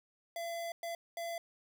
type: tone bursts at uneven times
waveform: square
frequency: 677 Hz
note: E5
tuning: 46 cents sharp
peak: -38 dBFS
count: 3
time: 0.36-0.72 / 0.83-0.95 / 1.17-1.38 s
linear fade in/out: 2 ms
effects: none